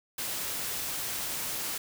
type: noise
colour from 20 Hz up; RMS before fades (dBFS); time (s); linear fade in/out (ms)
white; -34; 0.18-1.78; 5
effects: none